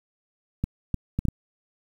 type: clicks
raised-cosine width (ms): 5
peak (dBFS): -12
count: 5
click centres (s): 0.64 / 0.943 / 1.19 / 1.253 / 1.285
effects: 8-bit